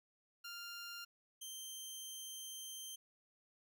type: tone pair in turn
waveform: 15% pulse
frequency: 1396.9 / 3136 Hz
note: F6 / G7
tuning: 0 / 0 cents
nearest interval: octave + major second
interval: 1400 cents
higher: second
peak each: -40 / -39 dBFS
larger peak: second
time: 0.44-1.05 / 1.41-2.96 s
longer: second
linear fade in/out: 10 ms
effects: none